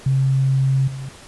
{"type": "tone with level steps", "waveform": "sine", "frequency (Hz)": 134, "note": "C3", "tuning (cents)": 42, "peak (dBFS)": [-14, -27], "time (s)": [0.06, 1.09], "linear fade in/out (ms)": 5, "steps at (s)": 0.87, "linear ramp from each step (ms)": 10, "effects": ["pink hiss -42 dBFS RMS until 1.27 s", "resampled to 24000 Hz"]}